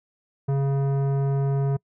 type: tone with tanh clipping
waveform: sine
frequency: 138.1 Hz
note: C#3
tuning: 6 cents flat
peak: -22 dBFS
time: 0.48-1.77 s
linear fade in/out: 10 ms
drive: 14 dB
effects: noise-tail reverb RT60 0.1 s tail -26 dB re dry